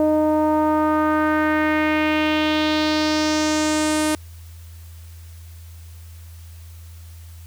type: tone with low-pass filter sweep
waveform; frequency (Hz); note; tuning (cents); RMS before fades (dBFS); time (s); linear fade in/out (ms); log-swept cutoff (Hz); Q
sawtooth; 307.3; D#4; -21; -19; 0-4.15; 0; 640 to 10000; 2.5
effects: added 83 Hz sine -37 dBFS peak until 7.46 s + white hiss -51 dBFS RMS until 7.46 s